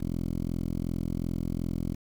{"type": "tone with low-pass filter", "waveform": "10% pulse", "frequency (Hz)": 42.71, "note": "F1", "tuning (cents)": -38, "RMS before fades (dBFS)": -31, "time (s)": [0, 1.95], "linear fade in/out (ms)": 10, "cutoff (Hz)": 310, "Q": 1.5, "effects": ["8-bit"]}